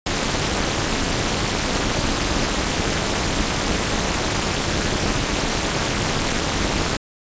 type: noise with amplitude modulation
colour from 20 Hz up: pink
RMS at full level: -17 dBFS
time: 0.06-6.97 s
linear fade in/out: 5 ms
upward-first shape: sine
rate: 247 Hz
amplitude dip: 100%
effects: resampled to 16000 Hz